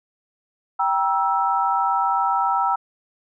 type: chord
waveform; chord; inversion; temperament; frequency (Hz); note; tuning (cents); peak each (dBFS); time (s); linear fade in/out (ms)
sine; E diminished; first; equal with one note detuned; 784 / 951.4 / 1318.5; G5 / Bb5 / E6; 0 / +35 / 0; -22; 0.79-2.76; 10
effects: none